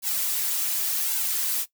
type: noise with flanger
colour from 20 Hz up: blue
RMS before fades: -26 dBFS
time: 0.02-1.66 s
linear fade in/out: 50 ms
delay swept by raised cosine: 1.6 to 5.8 ms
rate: 0.9 Hz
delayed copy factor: -0.95
effects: noise-tail reverb RT60 0.1 s tail -17 dB re dry